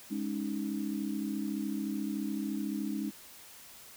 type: chord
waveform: sine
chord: Ab suspended fourth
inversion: none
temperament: equal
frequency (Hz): 207.7 / 277.2 / 311.1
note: Ab3 / Db4 / Eb4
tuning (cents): 0 / 0 / 0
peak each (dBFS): -35 / -37 / -37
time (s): 0.1-3.11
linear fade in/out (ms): 20
effects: white hiss -52 dBFS RMS until 3.96 s